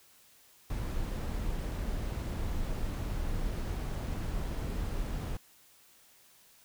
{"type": "noise", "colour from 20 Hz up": "brown", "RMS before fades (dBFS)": -34, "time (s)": [0.7, 5.37], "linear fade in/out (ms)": 2, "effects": ["white hiss -61 dBFS RMS until 6.64 s"]}